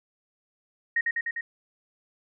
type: tone with echo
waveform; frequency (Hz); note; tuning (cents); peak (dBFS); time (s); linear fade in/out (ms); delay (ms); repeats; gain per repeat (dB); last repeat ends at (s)
sine; 1867; A#6; +2; -21; 0.96-1.01; 5; 100; 4; -2; 1.41
effects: none